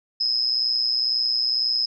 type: tone with amplitude modulation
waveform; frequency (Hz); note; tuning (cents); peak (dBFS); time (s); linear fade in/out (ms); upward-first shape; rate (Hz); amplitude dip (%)
sine; 5110; D#8; +45; -16; 0.2-1.86; 10; sine; 122; 80
effects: none